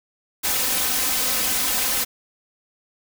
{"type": "noise with comb filter", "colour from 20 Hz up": "white", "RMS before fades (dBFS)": -22, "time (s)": [0.43, 2.05], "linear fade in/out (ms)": 20, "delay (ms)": 3.9, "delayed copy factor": 0.9, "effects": []}